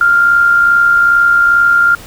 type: tone with amplitude modulation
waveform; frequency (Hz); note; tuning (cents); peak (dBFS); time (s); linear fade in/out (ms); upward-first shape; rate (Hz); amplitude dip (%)
sine; 1396.9; F6; 0; -4; 0.01-1.95; 2; sine; 62.4; 40
effects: pink hiss -34 dBFS RMS until 2.06 s